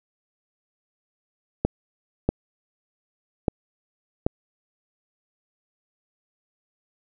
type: clicks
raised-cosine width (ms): 2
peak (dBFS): -6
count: 4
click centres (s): 1.65 / 2.29 / 3.482 / 4.265
effects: none